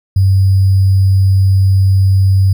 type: tone with sample-and-hold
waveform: sine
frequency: 96 Hz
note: G2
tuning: 36 cents flat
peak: -6 dBFS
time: 0.16-2.53 s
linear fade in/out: 5 ms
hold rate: 4900 Hz
effects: none